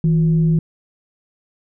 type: tone with frequency modulation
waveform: sine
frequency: 161.4 Hz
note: E3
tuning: 36 cents flat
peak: -12 dBFS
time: 0.04-0.59 s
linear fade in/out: 2 ms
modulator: 198 Hz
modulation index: 0.26
effects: none